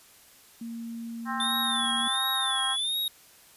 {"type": "tone with pitch glide", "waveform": "sine", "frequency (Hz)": [231, 233.5], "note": ["A#3", "A#3"], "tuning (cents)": [-16, 3], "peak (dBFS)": -34, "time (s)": [0.61, 2.08], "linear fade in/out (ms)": 5, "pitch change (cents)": 19, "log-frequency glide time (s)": [1.24, 1.72]}
{"type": "harmonic tone", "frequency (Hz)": 263.9, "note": "C4", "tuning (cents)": 15, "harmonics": [3, 4, 5, 6, 7], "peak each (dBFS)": [-35, -33, -36, -37, -39], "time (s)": [1.25, 2.77], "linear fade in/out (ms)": 50}
{"type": "tone with vibrato", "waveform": "square", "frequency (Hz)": 3536, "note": "A7", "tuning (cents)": 8, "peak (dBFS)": -27, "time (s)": [1.4, 3.08], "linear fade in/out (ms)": 2, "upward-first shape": "sine", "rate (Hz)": 1.4, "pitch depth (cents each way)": 120}
{"effects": ["white hiss -55 dBFS RMS until 3.56 s", "resampled to 32000 Hz"]}